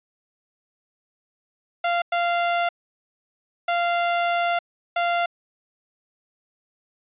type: tone bursts at uneven times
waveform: sawtooth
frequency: 693 Hz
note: F5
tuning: 14 cents flat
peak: -16 dBFS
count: 4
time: 1.84-2.02 / 2.12-2.69 / 3.68-4.59 / 4.96-5.26 s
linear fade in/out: 5 ms
effects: resampled to 8000 Hz